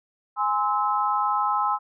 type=chord; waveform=sine; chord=Ab augmented; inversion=none; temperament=just; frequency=830.6 / 1038.3 / 1297.8 Hz; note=Ab5 / C6 / E6; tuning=0 / -14 / -27 cents; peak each=-25 dBFS; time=0.36-1.79 s; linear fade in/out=50 ms; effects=none